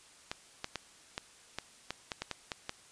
clicks, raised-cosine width 0.2 ms, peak -18 dBFS, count 11, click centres 0.315 / 0.644 / 0.757 / 1.179 / 1.586 / 1.906 / 2.118 / 2.22 / 2.313 / 2.518 / 2.694 s, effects white hiss -58 dBFS RMS until 2.91 s + resampled to 22050 Hz

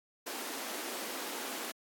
pink high-pass noise, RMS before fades -40 dBFS, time 0.26-1.72 s, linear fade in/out 10 ms, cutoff 240 Hz, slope 48 dB/octave, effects AAC 64 kbps

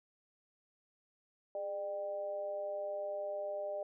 sine tone with amplitude modulation, 600 Hz, D5, 37 cents sharp, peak -33 dBFS, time 1.55-3.83 s, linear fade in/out 2 ms, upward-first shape sine, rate 189 Hz, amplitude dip 70%, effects none

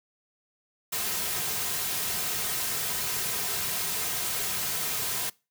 white noise with comb filter, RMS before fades -30 dBFS, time 0.92-5.3 s, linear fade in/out 10 ms, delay 3.5 ms, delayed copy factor -0.5, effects noise-tail reverb RT60 0.3 s tail -24 dB re dry

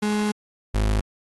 35% pulse tone pair in turn, 210 / 52.5 Hz, G#3 / G#1, +19 / +19 cents, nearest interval 2 octaves, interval 2400 cents, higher first, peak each -19 / -17 dBFS, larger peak second, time 0.02-0.32 / 0.74-1.01 s, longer first, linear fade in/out 10 ms, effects AAC 32 kbps

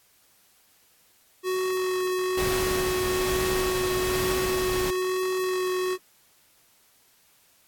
square tone with vibrato, 370 Hz, F#4, in tune, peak -25 dBFS, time 1.43-5.98 s, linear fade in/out 50 ms, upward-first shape sine, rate 1.1 Hz, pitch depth 9 cents each way
pink noise with tremolo, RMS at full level -30 dBFS, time 2.37-4.91 s, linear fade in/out 10 ms, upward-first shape sine, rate 1.2 Hz, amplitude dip 25%
effects white hiss -61 dBFS RMS until 7.67 s + AAC 64 kbps

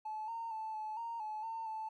triangle tone with pitch steps, 864 / 917 / 877 / 863 / 926 / 859 / 903 / 877 Hz, A5 / A#5 / A5 / A5 / A#5 / A5 / A5 / A5, -32 / -29 / -6 / -34 / -12 / -42 / +45 / -6 cents, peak -35 dBFS, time 0.05-1.89 s, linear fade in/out 10 ms, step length 230 ms, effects tanh soft clip ceiling -36 dBFS

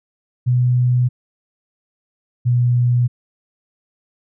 sine tone pair in turn, 124.2 / 122.21 Hz, B2 / B2, +10 / -18 cents, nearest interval unison, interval 28 cents, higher first, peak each -12 dBFS, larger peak neither, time 0.46-1.09 / 2.45-3.08 s, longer neither, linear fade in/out 20 ms, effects none

